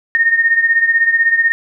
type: beating tone pair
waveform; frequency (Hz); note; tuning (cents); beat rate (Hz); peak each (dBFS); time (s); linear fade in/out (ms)
sine; 1836 / 1852; A#6 / A#6; -27 / -12; 16; -11 / -16; 0.15-1.52; 0
effects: none

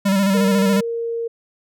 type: tone with vibrato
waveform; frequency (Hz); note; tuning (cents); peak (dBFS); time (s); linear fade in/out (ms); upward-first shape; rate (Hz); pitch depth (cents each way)
square; 196; G3; 0; -15; 0.05-0.81; 10; square; 14; 40
type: tone with pitch glide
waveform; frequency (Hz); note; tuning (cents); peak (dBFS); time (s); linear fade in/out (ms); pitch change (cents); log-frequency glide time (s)
sine; 466.2 to 463; A#4 to A#4; 0 to -12; -21; 0.34-1.28; 10; -12; 0.48-1.14
effects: none

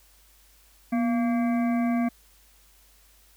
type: harmonic tone with a mistuned harmonic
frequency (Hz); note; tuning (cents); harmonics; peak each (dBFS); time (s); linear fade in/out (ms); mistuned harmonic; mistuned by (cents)
229.5; A#3; -27; 1 / 3 / 5 / 7 / 9 / 10; -22 / -31 / -39 / -43 / -42 / -44; 0.92-2.09; 10; 1; +83
effects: added 50 Hz sine -59 dBFS peak until 3.36 s + white hiss -59 dBFS RMS until 3.36 s

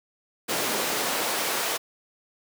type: noise with high-pass filter sweep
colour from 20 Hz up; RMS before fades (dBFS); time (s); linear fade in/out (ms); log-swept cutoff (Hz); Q
pink; -27; 0.48-1.78; 20; 280 to 520; 0.77
effects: none

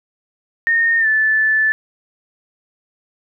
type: tone with pitch glide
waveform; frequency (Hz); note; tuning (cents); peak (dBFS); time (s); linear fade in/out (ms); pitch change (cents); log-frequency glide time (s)
sine; 1838 to 1748.9; A#6 to A6; -25 to -11; -12; 0.67-1.72; 0; -86; 0.99-1.07
effects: none

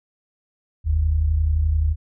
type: tone pair together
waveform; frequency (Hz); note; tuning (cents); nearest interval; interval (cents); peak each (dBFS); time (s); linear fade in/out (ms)
sine; 46.25 / 77.78; F#1 / D#2; 0 / 0; major sixth; 900; -23 / -17; 0.84-1.96; 50
effects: none

